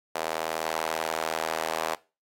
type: tone with high-pass filter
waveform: sawtooth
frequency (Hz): 80.4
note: E2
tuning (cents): -43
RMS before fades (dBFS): -31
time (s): 0.15-1.95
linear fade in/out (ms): 5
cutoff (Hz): 630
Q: 1.7
effects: noise-tail reverb RT60 0.3 s tail -20 dB re dry + AAC 48 kbps